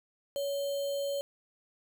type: tone with sample-and-hold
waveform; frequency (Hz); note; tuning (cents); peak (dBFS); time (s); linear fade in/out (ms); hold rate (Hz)
sine; 562; C#5; +24; -30; 0.36-1.21; 0; 3675
effects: none